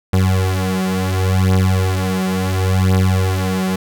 30% pulse beating tone pair, 93.4 / 94.11 Hz, F#2 / F#2, +17 / +30 cents, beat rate 0.71 Hz, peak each -14 dBFS, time 0.13-3.76 s, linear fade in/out 5 ms, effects none

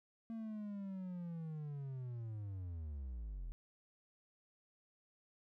triangle linear sweep, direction down, 228.6 to 38.61 Hz, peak -40 dBFS, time 0.3-3.52 s, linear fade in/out 0 ms, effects none

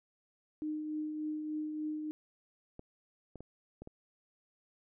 sine tone with tremolo, 306.2 Hz, D#4, 28 cents flat, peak -33 dBFS, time 0.62-2.11 s, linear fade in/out 0 ms, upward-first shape triangle, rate 3.4 Hz, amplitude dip 40%
clicks, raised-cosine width 2 ms, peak -33 dBFS, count 5, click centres 2.794 / 3.357 / 3.406 / 3.82 / 3.874 s
effects none

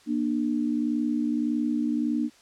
sine tone pair together, 237.3 / 299 Hz, A#3 / D4, +31 / +31 cents, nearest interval major third, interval 400 cents, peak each -26 dBFS, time 0.06-2.3 s, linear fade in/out 50 ms, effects white hiss -56 dBFS RMS until 2.41 s + low-pass 7000 Hz 12 dB/octave

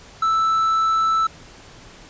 triangle tone, 1318.5 Hz, E6, in tune, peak -14 dBFS, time 0.22-1.27 s, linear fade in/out 5 ms, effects pink hiss -44 dBFS RMS until 2.09 s + resampled to 16000 Hz

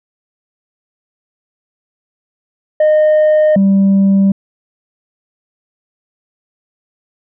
sine tone pair in turn, 614 / 195.7 Hz, D#5 / G3, -23 / -3 cents, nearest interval octave + minor sixth, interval 1980 cents, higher first, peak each -4 dBFS, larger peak neither, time 2.8-3.56 / 3.56-4.32 s, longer neither, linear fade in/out 5 ms, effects tanh soft clip ceiling -6 dBFS

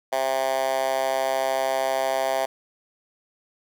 10% pulse tone with high-pass filter, 133 Hz, C3, 29 cents sharp, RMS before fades -24 dBFS, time 0.12-2.46 s, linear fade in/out 10 ms, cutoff 670 Hz, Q 2.9, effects none

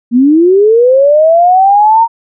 sine linear sweep, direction up, 229.5 to 931 Hz, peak -3 dBFS, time 0.11-2.08 s, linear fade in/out 50 ms, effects none

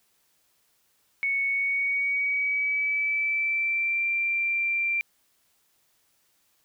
sine tone with pitch glide, 2217 to 2362 Hz, C#7 to D7, 0 to +9 cents, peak -23 dBFS, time 1.23-5.01 s, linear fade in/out 0 ms, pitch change +109 cents, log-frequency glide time 1.46-4.07 s, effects white hiss -68 dBFS RMS until 6.64 s

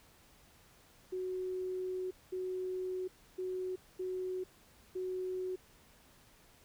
sine tone bursts at uneven times, 370 Hz, F#4, in tune, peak -35 dBFS, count 5, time 1.12-2.11 / 2.32-3.08 / 3.38-3.76 / 3.99-4.44 / 4.95-5.56 s, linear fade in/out 10 ms, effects pink hiss -63 dBFS RMS until 6.64 s

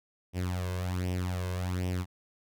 sawtooth tone with flanger, 90.8 Hz, F#2, 32 cents flat, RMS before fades -32 dBFS, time 0.33-2.06 s, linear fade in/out 50 ms, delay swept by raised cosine 0.35 to 1.95 ms, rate 1.3 Hz, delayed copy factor +0.7, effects none

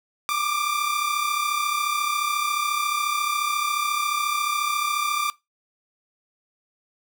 sawtooth tone pair together, 1167.8 / 1202 Hz, D6 / D6, -10 / +40 cents, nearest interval unison, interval 50 cents, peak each -22 dBFS, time 0.29-5.3 s, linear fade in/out 0 ms, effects noise-tail reverb RT60 0.2 s tail -19 dB re dry

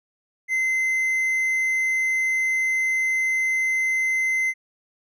triangle tone, 2063 Hz, C7, 25 cents flat, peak -18 dBFS, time 0.48-4.54 s, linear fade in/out 50 ms, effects none

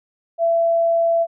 sine tone, 670 Hz, E5, 28 cents sharp, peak -14 dBFS, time 0.38-1.27 s, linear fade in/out 50 ms, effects none

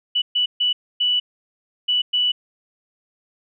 sine tone bursts at uneven times, 2960 Hz, F#7, in tune, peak -16 dBFS, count 6, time 0.15-0.22 / 0.35-0.46 / 0.6-0.73 / 1-1.2 / 1.88-2.02 / 2.13-2.32 s, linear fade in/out 10 ms, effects none

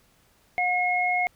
sine tone pair together, 721 / 2162 Hz, F#5 / C#7, -45 / -44 cents, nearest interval octave + perfect fifth, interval 1901 cents, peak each -24 / -24 dBFS, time 0.58-1.27 s, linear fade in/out 0 ms, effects pink hiss -62 dBFS RMS until 1.35 s

